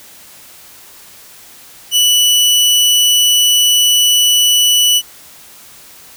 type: tone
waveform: sawtooth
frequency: 2960 Hz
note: F#7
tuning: in tune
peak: -5 dBFS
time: 1.91-5.02 s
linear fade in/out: 50 ms
effects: white hiss -39 dBFS RMS until 6.16 s